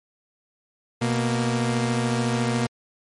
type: tone pair together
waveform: sawtooth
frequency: 123.48 / 233.1 Hz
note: B2 / A#3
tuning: 0 / 0 cents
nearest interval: major seventh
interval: 1100 cents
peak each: -20 dBFS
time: 1.01-2.67 s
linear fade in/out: 10 ms
effects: MP3 48 kbps